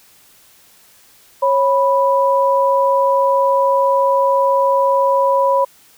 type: tone pair together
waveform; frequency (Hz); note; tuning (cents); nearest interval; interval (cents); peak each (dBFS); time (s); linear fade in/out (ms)
sine; 548 / 986.1; C#5 / B5; -20 / -3; minor seventh; 1017; -14; 1.42-5.65; 10
effects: white hiss -49 dBFS RMS until 5.97 s